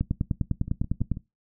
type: two click trains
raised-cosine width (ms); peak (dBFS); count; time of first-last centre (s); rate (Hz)
5; -22 / -12; 4 / 12; 0.68-1.171 / 0.01-1.117; 6.11 / 9.94
effects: noise-tail reverb RT60 0.2 s tail -19 dB re dry